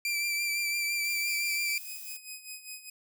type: tone with vibrato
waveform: sawtooth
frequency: 2349 Hz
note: D7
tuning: in tune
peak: -25 dBFS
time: 0.05-1.78 s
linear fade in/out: 2 ms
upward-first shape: triangle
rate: 5.9 Hz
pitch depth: 30 cents each way
type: noise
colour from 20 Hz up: violet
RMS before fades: -44 dBFS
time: 1.04-2.17 s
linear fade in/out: 5 ms
type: tone with tremolo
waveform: 10% pulse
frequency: 2513 Hz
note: D#7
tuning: 17 cents sharp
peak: -30 dBFS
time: 1.27-2.9 s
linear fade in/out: 5 ms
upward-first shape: sine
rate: 5 Hz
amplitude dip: 75%
effects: none